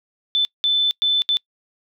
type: tone bursts at uneven times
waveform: sine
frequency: 3520 Hz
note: A7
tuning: in tune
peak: -15 dBFS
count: 4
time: 0.35-0.45 / 0.64-0.91 / 1.02-1.22 / 1.29-1.37 s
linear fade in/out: 0 ms
effects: noise-tail reverb RT60 0.1 s tail -26 dB re dry